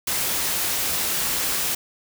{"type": "noise", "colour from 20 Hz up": "white", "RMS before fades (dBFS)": -24, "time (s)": [0.07, 1.75], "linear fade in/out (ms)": 5, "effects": []}